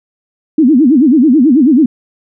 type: tone with vibrato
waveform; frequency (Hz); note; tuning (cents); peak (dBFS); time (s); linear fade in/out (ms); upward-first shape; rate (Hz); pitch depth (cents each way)
sine; 277.2; C#4; 0; -4; 0.58-1.86; 5; sine; 9.2; 280
effects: none